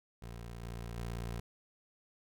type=tone with level steps; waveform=20% pulse; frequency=58 Hz; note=A#1; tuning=8 cents flat; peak=-39 / -36 / -33 dBFS; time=0.22-1.4 s; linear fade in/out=5 ms; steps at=0.63 / 0.97 s; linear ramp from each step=5 ms; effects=none